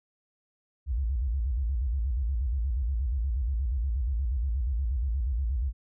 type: tone with vibrato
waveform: sine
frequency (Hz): 62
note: B1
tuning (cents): +7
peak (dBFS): -25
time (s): 0.86-5.73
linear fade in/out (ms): 50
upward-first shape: square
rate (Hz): 8.4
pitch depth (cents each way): 190
effects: none